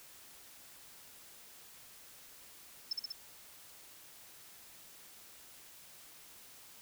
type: tone with echo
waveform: sine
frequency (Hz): 5274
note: E8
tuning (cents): 0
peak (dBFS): -31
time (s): 2.91-2.93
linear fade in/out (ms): 5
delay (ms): 64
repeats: 3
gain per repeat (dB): -2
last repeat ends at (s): 3.122
effects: white hiss -56 dBFS RMS until 6.81 s